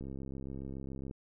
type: click train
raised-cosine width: 3 ms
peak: -30 dBFS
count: 75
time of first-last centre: 0.01-1.111 s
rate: 67.2 Hz
effects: none